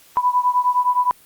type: beating tone pair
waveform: sine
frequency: 987.8 / 997.5 Hz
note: B5 / B5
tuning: 0 / +17 cents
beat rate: 9.7 Hz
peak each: -17 / -19 dBFS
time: 0.17-1.11 s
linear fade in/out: 0 ms
effects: white hiss -50 dBFS RMS until 1.25 s + Opus 48 kbps